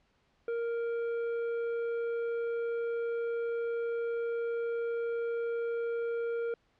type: tone with tanh clipping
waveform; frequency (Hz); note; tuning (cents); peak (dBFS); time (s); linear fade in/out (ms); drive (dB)
sine; 466.2; A#4; 0; -32; 0.48-6.54; 2; 8
effects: pink hiss -71 dBFS RMS until 6.79 s + low-pass 4000 Hz 12 dB/octave